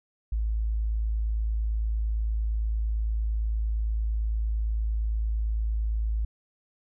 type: tone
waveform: sine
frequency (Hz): 54.4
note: A1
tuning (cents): -19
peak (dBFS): -24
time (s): 0.32-6.25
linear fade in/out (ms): 5
effects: none